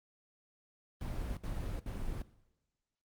brown noise bursts, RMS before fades -38 dBFS, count 3, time 1.01-2.22 s, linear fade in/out 2 ms, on 360 ms, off 65 ms, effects noise-tail reverb RT60 1.0 s tail -18 dB re dry + Opus 24 kbps

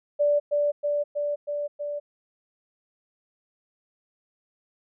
sine tone with echo, 584 Hz, D5, 10 cents flat, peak -18 dBFS, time 0.19-0.4 s, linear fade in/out 20 ms, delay 320 ms, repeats 5, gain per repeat -2 dB, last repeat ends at 2 s, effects none

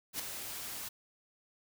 white noise with ADSR envelope, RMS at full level -35 dBFS, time 0.13-0.89 s, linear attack 64 ms, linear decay 4 ms, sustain -7 dB, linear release 10 ms, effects none

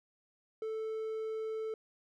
triangle tone, 440 Hz, A4, in tune, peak -33 dBFS, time 0.62-1.74 s, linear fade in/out 2 ms, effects none

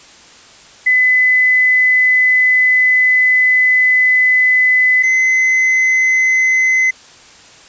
sine / triangle tone pair in turn, 2012 / 2042 Hz, B6 / C7, +32 / -43 cents, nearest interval unison, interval 25 cents, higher second, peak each -8 dBFS, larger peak neither, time 0.86-5.03 / 5.03-6.91 s, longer first, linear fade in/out 10 ms, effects white hiss -41 dBFS RMS until 7.68 s + resampled to 16000 Hz

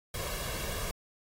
pink noise with comb filter, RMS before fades -36 dBFS, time 0.14-0.91 s, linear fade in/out 2 ms, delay 1.8 ms, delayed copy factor +0.65, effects AAC 48 kbps

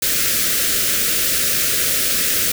white band-stop noise, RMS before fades -18 dBFS, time 0.02-2.52 s, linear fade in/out 5 ms, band 610 to 1300 Hz, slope 48 dB/octave, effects none

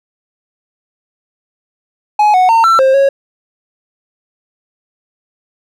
triangle tone with pitch steps, 841 / 738 / 910 / 1342 / 530 / 550 Hz, G#5 / F#5 / A#5 / E6 / C5 / C#5, +22 / -5 / -42 / +31 / +22 / -14 cents, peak -4 dBFS, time 2.19-3.09 s, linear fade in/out 5 ms, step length 150 ms, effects none

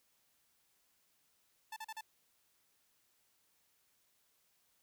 sawtooth tone bursts, 880 Hz, A5, in tune, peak -39 dBFS, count 4, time 1.72-2.01 s, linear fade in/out 5 ms, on 44 ms, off 38 ms, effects white hiss -75 dBFS RMS until 4.82 s

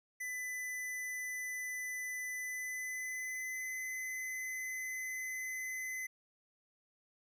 square tone with pitch glide, 2002 to 2031 Hz, B6 to B6, +23 to +48 cents, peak -39 dBFS, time 0.2-6.07 s, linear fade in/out 10 ms, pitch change +25 cents, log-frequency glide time 2.36-3.78 s, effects none

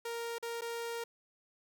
sawtooth tone with dropouts, 466.2 Hz, A#4, in tune, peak -33 dBFS, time 0.05-1.04 s, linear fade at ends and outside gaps 5 ms, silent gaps 0.384-0.426 / 0.61-0.618 s, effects none

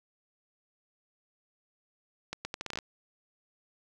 accelerating click train, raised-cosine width 0.2 ms, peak -18 dBFS, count 10, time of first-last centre 2.33-2.788 s, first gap 120 ms, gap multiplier 0.76, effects none

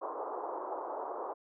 white band-pass noise, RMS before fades -39 dBFS, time 0.01-1.34 s, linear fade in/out 20 ms, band 340 to 1100 Hz, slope 48 dB/octave, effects none

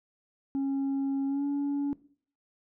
sine tone with pitch glide, 273.7 to 283.8 Hz, C#4 to C#4, -22 to +41 cents, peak -24 dBFS, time 0.55-1.93 s, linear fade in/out 0 ms, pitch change +63 cents, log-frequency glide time 1.27-1.44 s, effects noise-tail reverb RT60 0.5 s tail -20 dB re dry + tanh soft clip ceiling -26 dBFS

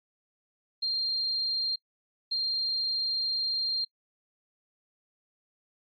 sine tone bursts at uneven times, 4191 Hz, C8, 2 cents sharp, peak -26 dBFS, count 2, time 0.82-1.76 / 2.31-3.85 s, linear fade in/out 10 ms, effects noise-tail reverb RT60 0.1 s tail -24 dB re dry + MP3 32 kbps

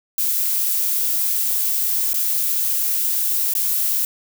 violet noise with dropouts, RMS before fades -20 dBFS, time 0.18-4.05 s, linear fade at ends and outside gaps 1 ms, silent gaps 2.132-2.142 / 3.537-3.551 s, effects none

